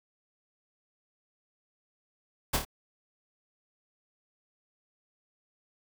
pink noise with echo, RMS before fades -26 dBFS, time 2.53-2.57 s, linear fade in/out 10 ms, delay 27 ms, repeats 3, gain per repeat -5 dB, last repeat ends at 2.651 s, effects none

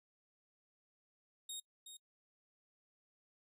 20% pulse tone with echo, 3729 Hz, A#7, in tune, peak -37 dBFS, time 1.49-1.6 s, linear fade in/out 5 ms, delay 370 ms, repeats 1, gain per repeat -8 dB, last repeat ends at 1.97 s, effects noise-tail reverb RT60 0.1 s tail -26 dB re dry

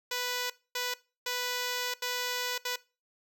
5% pulse tone bursts at uneven times, 493.9 Hz, B4, in tune, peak -19 dBFS, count 5, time 0.11-0.5 / 0.75-0.94 / 1.26-1.94 / 2.02-2.58 / 2.65-2.76 s, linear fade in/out 5 ms, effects noise-tail reverb RT60 0.3 s tail -20 dB re dry

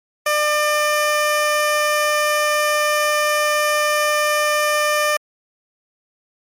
15% pulse tone, 599 Hz, D5, 34 cents sharp, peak -9 dBFS, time 0.26-5.17 s, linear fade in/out 5 ms, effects MP3 64 kbps

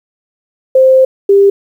sine tone pair in turn, 523.3 / 397.8 Hz, C5 / G4, 0 / +25 cents, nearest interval perfect fourth, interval 475 cents, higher first, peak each -3 dBFS, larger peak neither, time 0.75-1.05 / 1.29-1.5 s, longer first, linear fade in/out 5 ms, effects 7-bit

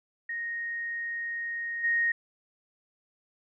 sine tone with level steps, 1864.7 Hz, A#6, in tune, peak -31 / -23 dBFS, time 0.29-2.12 s, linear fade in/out 5 ms, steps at 1.83 s, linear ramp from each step 20 ms, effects none

